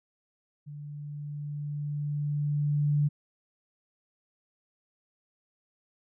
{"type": "tone with level ramp", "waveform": "sine", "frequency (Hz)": 146.6, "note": "D3", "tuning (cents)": -3, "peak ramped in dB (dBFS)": [-39, -21], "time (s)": [0.66, 3.09], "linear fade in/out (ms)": 20, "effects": []}